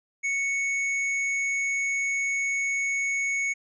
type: tone with hard clipping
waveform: triangle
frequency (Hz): 2216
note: C#7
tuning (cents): -1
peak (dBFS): -26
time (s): 0.23-3.54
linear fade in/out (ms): 20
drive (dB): 15
effects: resampled to 16000 Hz